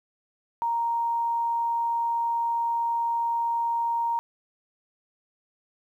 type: tone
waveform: sine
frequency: 932.3 Hz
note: A#5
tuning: in tune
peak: -23 dBFS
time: 0.62-4.19 s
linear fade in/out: 0 ms
effects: 10-bit